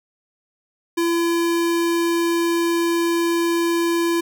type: tone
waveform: square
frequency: 338.5 Hz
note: E4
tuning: 46 cents sharp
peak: -18 dBFS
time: 0.97-4.21 s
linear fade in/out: 10 ms
effects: none